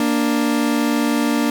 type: tone pair together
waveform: 40% pulse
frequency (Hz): 233.5 / 293.7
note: A#3 / D4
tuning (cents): +3 / 0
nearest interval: major third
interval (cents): 397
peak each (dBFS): -18 / -18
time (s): 0-1.5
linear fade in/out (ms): 2
effects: none